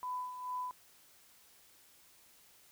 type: tone with tremolo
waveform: sine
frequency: 1000 Hz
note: B5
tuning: 21 cents sharp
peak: -35 dBFS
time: 0.03-0.71 s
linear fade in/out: 0 ms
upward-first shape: sine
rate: 2.3 Hz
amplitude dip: 60%
effects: white hiss -63 dBFS RMS until 2.71 s